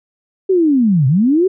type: linear two-way sweep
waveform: sine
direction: down then up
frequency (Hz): 391.1 to 123.47 to 391.1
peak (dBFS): -9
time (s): 0.49-1.48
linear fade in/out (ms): 10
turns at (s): 1.07
effects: none